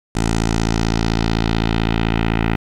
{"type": "tone with low-pass filter sweep", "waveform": "10% pulse", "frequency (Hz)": 55.8, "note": "A1", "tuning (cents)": 25, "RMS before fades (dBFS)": -18, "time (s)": [0.15, 2.56], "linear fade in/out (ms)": 5, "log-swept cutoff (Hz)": [8100, 2400], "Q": 1.8, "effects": ["7-bit"]}